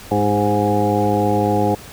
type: harmonic tone with a mistuned harmonic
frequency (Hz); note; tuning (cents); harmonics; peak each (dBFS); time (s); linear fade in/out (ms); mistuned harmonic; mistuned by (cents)
103.7; G#2; -2; 1 / 2 / 3 / 4 / 5 / 7 / 8; -22 / -22 / -22 / -22 / -22 / -22 / -22; 0.11-1.75; 5; 4; -25
effects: pink hiss -38 dBFS RMS until 1.92 s